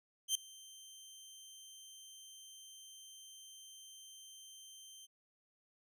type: tone with ADSR envelope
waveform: 20% pulse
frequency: 3130 Hz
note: G7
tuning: 3 cents flat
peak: -24 dBFS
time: 0.28-5.07 s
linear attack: 71 ms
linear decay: 3 ms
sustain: -24 dB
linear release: 25 ms
effects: none